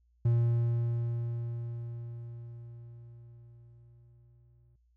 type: tone with exponential decay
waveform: triangle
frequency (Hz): 117.8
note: A#2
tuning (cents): +19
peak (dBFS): -20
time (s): 0.25-4.76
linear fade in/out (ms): 5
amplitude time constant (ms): 980
effects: added 59 Hz sine -65 dBFS peak until 4.96 s